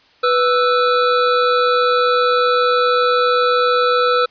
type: tone pair together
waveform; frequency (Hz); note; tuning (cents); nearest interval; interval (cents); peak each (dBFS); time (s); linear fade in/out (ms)
square; 493.9 / 1318.6; B4 / E6; 0 / 0; octave + perfect fourth; 1700; -16; 0.23-4.26; 10
effects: white hiss -52 dBFS RMS until 4.3 s + resampled to 11025 Hz